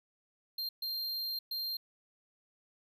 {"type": "tone bursts at uneven times", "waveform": "square", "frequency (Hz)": 4186, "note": "C8", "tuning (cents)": 0, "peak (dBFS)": -35, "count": 3, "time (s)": [[0.58, 0.69], [0.82, 1.39], [1.51, 1.77]], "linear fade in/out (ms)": 5, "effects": []}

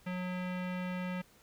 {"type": "tone with low-pass filter", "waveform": "square", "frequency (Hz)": 181.7, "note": "F#3", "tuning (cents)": -31, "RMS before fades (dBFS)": -37, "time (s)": [0.06, 1.22], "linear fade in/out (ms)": 10, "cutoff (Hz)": 2400, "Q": 2.2, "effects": ["pink hiss -63 dBFS RMS until 1.42 s"]}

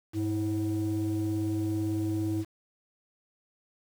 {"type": "tone pair together", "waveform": "sine", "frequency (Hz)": [101.77, 323.1], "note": ["G#2", "E4"], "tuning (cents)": [-35, -35], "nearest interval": "octave + minor sixth", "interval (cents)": 2000, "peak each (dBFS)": [-29, -27], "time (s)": [0.13, 2.45], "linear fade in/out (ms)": 50, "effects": ["tanh soft clip ceiling -23 dBFS", "8-bit"]}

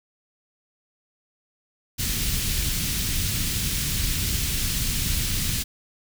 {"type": "band-stop noise", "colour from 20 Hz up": "pink", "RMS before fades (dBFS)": -25, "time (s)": [1.98, 5.64], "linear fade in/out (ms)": 20, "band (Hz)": [170, 2900], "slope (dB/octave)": 12, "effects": []}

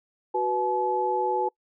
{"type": "tone cluster", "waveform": "sine", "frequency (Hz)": [371.2, 490.8, 858], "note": ["F#4", "B4", "A5"], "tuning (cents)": [6, -11, -44], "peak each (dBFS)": [-28, -29, -25], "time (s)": [0.34, 1.49], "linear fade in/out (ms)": 10, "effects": ["noise-tail reverb RT60 0.1 s tail -25 dB re dry"]}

